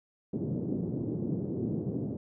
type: band-pass noise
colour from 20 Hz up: pink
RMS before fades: -33 dBFS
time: 0.33-2.17 s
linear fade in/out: 5 ms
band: 120 to 390 Hz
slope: 24 dB/octave
effects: none